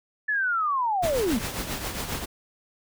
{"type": "linear sweep", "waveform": "sine", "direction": "down", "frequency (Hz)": [1749, 196], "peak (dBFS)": -22, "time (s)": [0.28, 1.39], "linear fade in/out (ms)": 10}
{"type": "noise with tremolo", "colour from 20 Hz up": "pink", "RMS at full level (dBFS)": -29, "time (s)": [1.02, 2.26], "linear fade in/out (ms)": 20, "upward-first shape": "triangle", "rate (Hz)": 7.4, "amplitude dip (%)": 60}
{"effects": []}